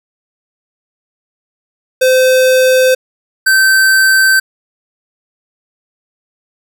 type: tone pair in turn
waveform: square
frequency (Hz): 515 / 1547.7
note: C5 / G6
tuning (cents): -28 / -23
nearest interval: octave + perfect fifth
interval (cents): 1905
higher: second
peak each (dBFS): -7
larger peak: neither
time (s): 2.01-2.95 / 3.46-4.4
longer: neither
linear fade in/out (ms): 10
effects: none